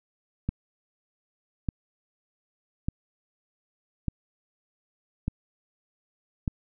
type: click train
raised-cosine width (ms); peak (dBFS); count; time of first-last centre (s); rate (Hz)
5; -14; 6; 0.49-6.478; 0.835
effects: none